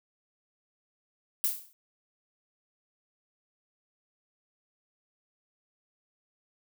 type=noise with exponential decay; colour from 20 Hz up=violet; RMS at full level=-24 dBFS; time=1.44-1.73 s; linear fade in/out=0 ms; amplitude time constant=61 ms; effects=none